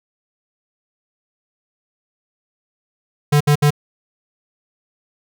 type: tone bursts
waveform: square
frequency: 146.83 Hz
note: D3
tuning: in tune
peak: -11 dBFS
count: 3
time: 3.32-3.706 s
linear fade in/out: 10 ms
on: 86 ms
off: 64 ms
effects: none